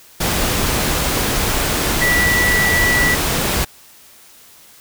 sine tone in noise, 1956 Hz, B6, 17 cents flat, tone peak -14 dBFS, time 2.01-3.15 s, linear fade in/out 10 ms, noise pink, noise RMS -18 dBFS, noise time 0.2-3.65 s, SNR +1 dB, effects white hiss -45 dBFS RMS until 4.8 s

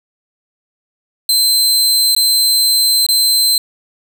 sawtooth tone with dropouts, 4100 Hz, C8, 36 cents flat, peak -7 dBFS, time 1.29-3.58 s, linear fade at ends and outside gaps 2 ms, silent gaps 2.15-2.164 / 3.065-3.087 s, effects 8-bit

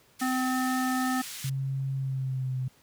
white band-pass noise, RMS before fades -40 dBFS, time 0.19-1.5 s, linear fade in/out 10 ms, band 1700 to 11000 Hz, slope 12 dB/octave
harmonic tone, 257 Hz, C4, 31 cents flat, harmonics 1 / 3 / 5 / 7, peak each -27 / -32 / -34 / -35 dBFS, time 0.21-1.22 s, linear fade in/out 10 ms
sine tone with pitch glide, 135 to 129.05 Hz, C#3 to C3, -45 to -23 cents, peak -27 dBFS, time 1.44-2.68 s, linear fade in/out 5 ms, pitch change -78 cents, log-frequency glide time 1.94-2.55 s
effects pink hiss -61 dBFS RMS until 2.82 s + high-pass 80 Hz 12 dB/octave

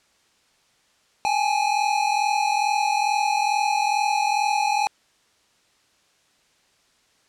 square tone pair together, 809.7 / 852 Hz, G#5 / G#5, -44 / +44 cents, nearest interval minor second, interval 88 cents, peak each -23 / -23 dBFS, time 1.25-4.87 s, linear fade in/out 0 ms, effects white hiss -62 dBFS RMS until 7.28 s + low-pass 7000 Hz 12 dB/octave

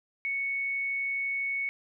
sine tone, 2217 Hz, C#7, in tune, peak -28 dBFS, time 0.25-1.69 s, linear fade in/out 0 ms, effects none

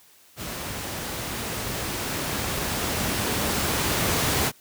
pink noise with level ramp, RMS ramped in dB -33 to -22 dBFS, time 0.36-4.52 s, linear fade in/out 50 ms, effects white hiss -55 dBFS RMS until 4.6 s + high-pass 60 Hz 12 dB/octave

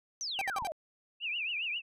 sine exponential sweep, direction down, 6272 to 590 Hz, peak -34 dBFS, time 0.21-0.72 s, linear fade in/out 0 ms
45% pulse tone bursts, 784 Hz, G5, in tune, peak -31 dBFS, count 4, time 0.39-0.671 s, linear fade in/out 0 ms, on 23 ms, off 63 ms
click, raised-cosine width 5 ms, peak -35 dBFS, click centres 0.623 s
sine tone with vibrato, 2633 Hz, E7, 3 cents flat, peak -32 dBFS, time 1.2-1.82 s, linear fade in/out 50 ms, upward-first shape triangle, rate 7.4 Hz, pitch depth 210 cents each way
effects resampled to 32000 Hz

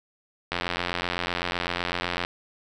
click train, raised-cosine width 0.3 ms, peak -10 dBFS, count 153, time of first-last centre 0.52-2.249 s, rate 87.9 Hz, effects none

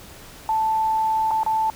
sine tone with dropouts, 880 Hz, A5, in tune, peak -18 dBFS, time 0.49-1.7 s, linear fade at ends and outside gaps 1 ms, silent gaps 1.309-1.313 / 1.433-1.463 s, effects pink hiss -43 dBFS RMS until 1.75 s

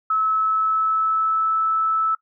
sine tone with pitch glide, 1297 to 1310.6 Hz, E6 to E6, -28 to -10 cents, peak -17 dBFS, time 0.1-2.15 s, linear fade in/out 5 ms, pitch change +18 cents, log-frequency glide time 0.23-1.57 s, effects noise-tail reverb RT60 0.1 s tail -19 dB re dry

